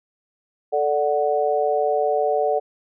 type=chord; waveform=sine; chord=D major; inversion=second; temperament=equal; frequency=440 / 587.3 / 740 Hz; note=A4 / D5 / F#5; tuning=0 / 0 / 0 cents; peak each=-22 dBFS; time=0.72-2.6 s; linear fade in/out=20 ms; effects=none